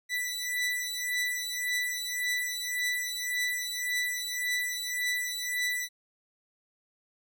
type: beating tone pair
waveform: sawtooth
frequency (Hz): 1975.5 / 1977.3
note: B6 / B6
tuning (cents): 0 / +2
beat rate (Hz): 1.8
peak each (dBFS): -29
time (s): 0.09-5.89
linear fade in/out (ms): 50
effects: none